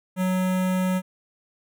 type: tone with notch filter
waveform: square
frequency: 185 Hz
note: F#3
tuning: in tune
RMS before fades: -23 dBFS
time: 0.16-1.02 s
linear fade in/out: 50 ms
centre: 4700 Hz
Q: 1.1
effects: none